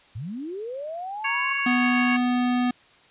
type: linear sweep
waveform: sine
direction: up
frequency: 92.5 to 1138 Hz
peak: -30 dBFS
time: 0.15-1.6 s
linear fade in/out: 10 ms
type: harmonic tone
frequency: 554.4 Hz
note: C#5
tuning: in tune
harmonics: 2 / 3 / 4 / 5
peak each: -30 / -29 / -27 / -29 dBFS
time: 1.24-2.17 s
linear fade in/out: 10 ms
type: tone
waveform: square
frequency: 247.2 Hz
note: B3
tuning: 2 cents sharp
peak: -21 dBFS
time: 1.66-2.71 s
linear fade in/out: 5 ms
effects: white hiss -55 dBFS RMS until 3.1 s + resampled to 8000 Hz